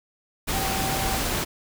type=tone in noise; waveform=sine; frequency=772 Hz; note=G5; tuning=27 cents flat; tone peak=-30 dBFS; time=0.52-1.18 s; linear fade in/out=20 ms; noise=pink; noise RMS=-26 dBFS; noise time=0.47-1.45 s; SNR=-7 dB; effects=none